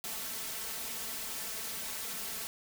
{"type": "noise with comb filter", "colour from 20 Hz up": "white", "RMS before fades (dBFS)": -39, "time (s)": [0.04, 2.47], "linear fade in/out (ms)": 0, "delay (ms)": 4.5, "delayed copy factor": 0.8, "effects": []}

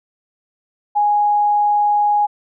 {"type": "tone", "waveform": "sine", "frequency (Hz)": 829, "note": "G#5", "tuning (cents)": -3, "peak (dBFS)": -12, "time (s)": [0.95, 2.27], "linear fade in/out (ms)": 20, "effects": []}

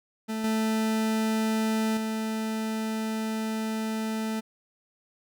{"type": "tone with level steps", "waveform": "40% pulse", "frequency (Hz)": 220, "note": "A3", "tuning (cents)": 0, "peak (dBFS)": [-28, -23, -27], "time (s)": [0.28, 4.41], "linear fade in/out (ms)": 20, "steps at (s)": [0.44, 1.97], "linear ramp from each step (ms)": 2, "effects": []}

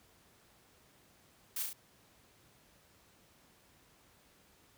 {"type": "noise with echo", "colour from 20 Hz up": "blue", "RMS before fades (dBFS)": -37, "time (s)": [1.56, 1.63], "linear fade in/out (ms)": 5, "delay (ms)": 34, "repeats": 3, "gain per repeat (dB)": -3, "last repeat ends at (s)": 1.732, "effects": ["pink hiss -65 dBFS RMS until 4.77 s", "high-pass 60 Hz 12 dB/octave"]}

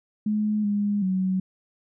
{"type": "tone with pitch steps", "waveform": "sine", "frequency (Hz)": [211.9, 204.9, 187.4], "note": ["G#3", "G#3", "F#3"], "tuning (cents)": [35, -23, 22], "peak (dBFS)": -21, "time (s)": [0.26, 1.4], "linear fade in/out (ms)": 5, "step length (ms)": 380, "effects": []}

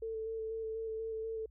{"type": "tone with vibrato", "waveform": "sine", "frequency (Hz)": 444.8, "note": "A4", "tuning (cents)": 19, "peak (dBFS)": -36, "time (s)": [0.02, 1.46], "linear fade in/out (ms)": 5, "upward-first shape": "square", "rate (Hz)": 4.1, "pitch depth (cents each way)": 14, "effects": ["added 60 Hz sine -57 dBFS peak until 1.5 s"]}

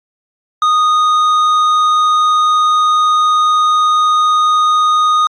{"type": "tone with tanh clipping", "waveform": "triangle", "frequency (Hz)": 1238, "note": "D#6", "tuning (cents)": -9, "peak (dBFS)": -10, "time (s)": [0.62, 5.27], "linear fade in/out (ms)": 2, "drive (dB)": 12, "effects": ["AAC 64 kbps"]}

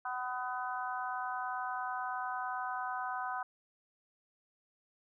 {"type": "harmonic tone", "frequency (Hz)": 251, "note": "B3", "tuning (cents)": 28, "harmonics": [3, 4, 5, 6], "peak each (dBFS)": [-39, -40, -41, -42], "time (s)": [0.05, 3.43], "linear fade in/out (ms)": 5, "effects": []}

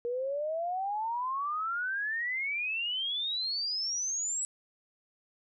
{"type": "exponential sweep", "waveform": "sine", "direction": "up", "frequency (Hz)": [470.4, 7902], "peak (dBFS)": -30, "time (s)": [0.05, 4.45], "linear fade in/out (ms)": 0, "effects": []}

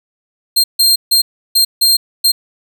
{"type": "tone bursts at uneven times", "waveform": "sawtooth", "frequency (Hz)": 4190, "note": "C8", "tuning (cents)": 2, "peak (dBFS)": -5, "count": 6, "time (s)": [[0.56, 0.64], [0.79, 0.96], [1.11, 1.22], [1.55, 1.65], [1.81, 1.97], [2.24, 2.32]], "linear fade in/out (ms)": 10, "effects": []}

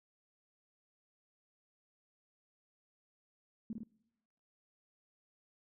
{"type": "tone with echo", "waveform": "sine", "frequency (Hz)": 222, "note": "A3", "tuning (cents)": 16, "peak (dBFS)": -37, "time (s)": [3.7, 3.73], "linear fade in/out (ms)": 2, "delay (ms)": 52, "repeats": 2, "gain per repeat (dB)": -2, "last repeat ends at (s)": 3.834, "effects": ["noise-tail reverb RT60 1.0 s tail -24 dB re dry"]}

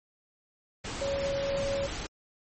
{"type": "tone in noise", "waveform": "sine", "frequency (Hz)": 555, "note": "C#5", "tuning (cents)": 2, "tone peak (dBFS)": -28, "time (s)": [1.01, 1.87], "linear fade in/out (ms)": 10, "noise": "pink", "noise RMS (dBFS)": -36, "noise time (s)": [0.84, 2.07], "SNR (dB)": 5, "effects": ["MP3 32 kbps"]}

